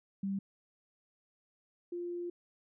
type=tone pair in turn; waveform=sine; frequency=196 / 349.2 Hz; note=G3 / F4; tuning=0 / 0 cents; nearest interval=minor seventh; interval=1000 cents; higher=second; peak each=-32 / -36 dBFS; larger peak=first; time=0.23-0.39 / 1.92-2.3 s; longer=second; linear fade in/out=5 ms; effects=none